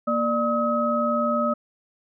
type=tone cluster; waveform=sine; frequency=234.2 / 594 / 1275 Hz; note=A#3 / D5 / D#6; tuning=+8 / +20 / +42 cents; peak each=-25 / -24 / -24 dBFS; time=0.07-1.54 s; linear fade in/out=10 ms; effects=none